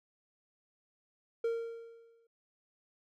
triangle tone with exponential decay, 461.1 Hz, A#4, 19 cents flat, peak -26 dBFS, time 1.44-2.27 s, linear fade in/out 5 ms, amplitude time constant 180 ms, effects none

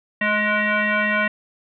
sine tone with frequency modulation, 207.7 Hz, G#3, in tune, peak -17 dBFS, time 0.21-1.28 s, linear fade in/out 5 ms, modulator 420 Hz, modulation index 5.4, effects none

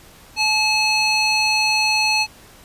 square tone with band-pass filter, 860 Hz, A5, 40 cents flat, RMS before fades -18 dBFS, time 0.36-2.27 s, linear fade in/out 50 ms, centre 3600 Hz, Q 2, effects pink hiss -46 dBFS RMS until 2.64 s + resampled to 32000 Hz

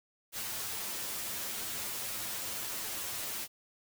white noise with comb filter, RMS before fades -38 dBFS, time 0.32-3.48 s, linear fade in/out 50 ms, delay 9.1 ms, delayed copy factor +0.8, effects none

